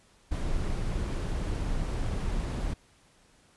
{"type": "noise", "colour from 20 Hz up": "brown", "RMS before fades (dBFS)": -30, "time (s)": [0.31, 2.74], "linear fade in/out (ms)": 10, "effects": ["pink hiss -62 dBFS RMS until 3.56 s", "resampled to 24000 Hz"]}